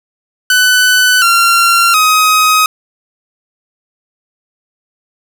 sawtooth tone with pitch steps, 1499 / 1374.6 / 1260.5 Hz, F#6 / F6 / D#6, +22 / -28 / +22 cents, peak -3 dBFS, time 0.5-2.66 s, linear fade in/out 2 ms, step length 720 ms, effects none

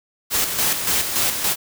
white noise with tremolo, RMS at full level -19 dBFS, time 0.3-1.56 s, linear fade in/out 50 ms, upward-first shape square, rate 3.5 Hz, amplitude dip 50%, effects none

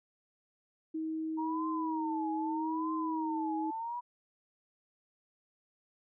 sine tone, 317.7 Hz, D#4, 36 cents sharp, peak -33 dBFS, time 0.94-3.71 s, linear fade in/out 10 ms
sine tone with vibrato, 932.3 Hz, A#5, in tune, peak -35 dBFS, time 1.37-4.01 s, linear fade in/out 20 ms, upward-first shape triangle, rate 0.8 Hz, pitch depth 200 cents each way
effects none

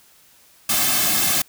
white noise with comb filter, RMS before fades -19 dBFS, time 0.69-1.42 s, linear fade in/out 5 ms, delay 2.1 ms, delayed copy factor -0.9, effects white hiss -53 dBFS RMS until 1.48 s

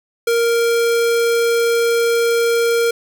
square tone, 466.2 Hz, A#4, in tune, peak -14 dBFS, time 0.27-2.91 s, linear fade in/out 5 ms, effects none

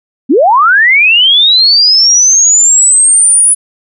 sine linear sweep, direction up, 219 to 9956 Hz, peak -3 dBFS, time 0.29-3.55 s, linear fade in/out 20 ms, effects none

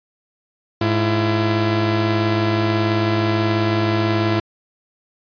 sawtooth tone pair together, 106 / 336.5 Hz, G#2 / E4, +36 / +36 cents, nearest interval octave + minor sixth, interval 2000 cents, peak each -15 dBFS, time 0.81-4.4 s, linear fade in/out 5 ms, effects resampled to 11025 Hz

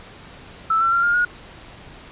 sine tone with pitch steps, 1318.5 / 1348.5 / 1379.3 / 1410.7 / 1442.8 Hz, E6 / E6 / F6 / F6 / F#6, 0 / +39 / -22 / +17 / -44 cents, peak -15 dBFS, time 0.7-1.25 s, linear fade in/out 5 ms, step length 110 ms, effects pink hiss -42 dBFS RMS until 2.11 s + resampled to 8000 Hz

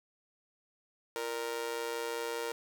sawtooth tone with amplitude modulation, 466.2 Hz, A#4, in tune, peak -27 dBFS, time 1.16-2.52 s, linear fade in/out 0 ms, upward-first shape sine, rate 125 Hz, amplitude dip 80%, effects none

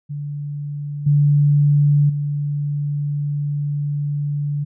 sine tone with level steps, 145.3 Hz, D3, 18 cents flat, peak -24 / -11 / -19 dBFS, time 0.09-4.65 s, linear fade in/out 20 ms, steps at 1.06 / 2.09 s, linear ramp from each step 10 ms, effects none

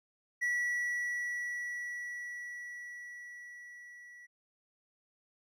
triangle tone with level ramp, 1943 Hz, B6, 29 cents flat, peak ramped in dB -27 to -49 dBFS, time 0.41-4.27 s, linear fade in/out 20 ms, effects none

